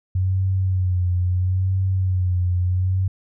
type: tone with vibrato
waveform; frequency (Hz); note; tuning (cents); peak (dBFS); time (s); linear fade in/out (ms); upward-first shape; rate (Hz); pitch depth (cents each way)
sine; 92.2; F#2; -6; -17; 0.15-3.08; 5; sine; 0.75; 51
effects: none